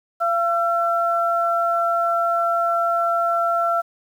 sine tone pair together, 683 / 1348.4 Hz, F5 / E6, -39 / +39 cents, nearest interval octave, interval 1178 cents, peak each -20 dBFS, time 0.2-3.82 s, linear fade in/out 20 ms, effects 8-bit

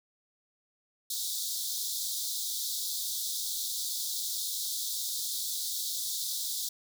pink high-pass noise, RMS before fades -34 dBFS, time 1.1-6.69 s, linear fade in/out 5 ms, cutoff 3500 Hz, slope 96 dB/octave, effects none

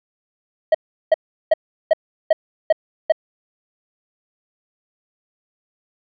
triangle tone bursts, 634 Hz, D#5, 32 cents sharp, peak -7 dBFS, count 7, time 0.72-3.122 s, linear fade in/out 5 ms, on 26 ms, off 370 ms, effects resampled to 11025 Hz

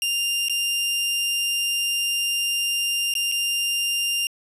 sawtooth tone with dropouts, 2795 Hz, F7, 1 cent sharp, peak -18 dBFS, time 0.02-4.27 s, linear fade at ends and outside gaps 1 ms, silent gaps 0.485-0.496 / 3.139-3.152 / 3.316-3.321 s, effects resampled to 32000 Hz

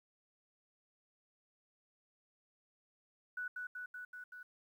sine tone with echo, 1480 Hz, F#6, in tune, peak -38 dBFS, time 3.37-3.48 s, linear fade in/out 5 ms, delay 190 ms, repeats 5, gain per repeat -2 dB, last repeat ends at 4.43 s, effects 12-bit

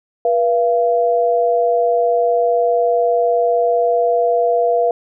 sine tone pair together, 483.5 / 683.8 Hz, B4 / F5, -37 / -37 cents, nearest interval tritone, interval 600 cents, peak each -15 dBFS, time 0.25-4.91 s, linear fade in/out 2 ms, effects none

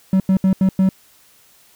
triangle tone bursts at uneven times, 190 Hz, F#3, 46 cents sharp, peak -9 dBFS, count 5, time 0.13-0.2 / 0.29-0.37 / 0.44-0.53 / 0.61-0.69 / 0.79-0.89 s, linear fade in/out 2 ms, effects white hiss -52 dBFS RMS until 1.75 s

